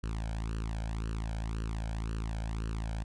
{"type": "tone with flanger", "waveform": "sawtooth", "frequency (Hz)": 55, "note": "A1", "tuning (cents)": 0, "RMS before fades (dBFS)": -35, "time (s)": [0.03, 3.04], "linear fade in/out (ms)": 10, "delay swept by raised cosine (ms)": [0.68, 1.3], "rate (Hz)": 1.9, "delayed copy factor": 0.9, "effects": ["resampled to 22050 Hz"]}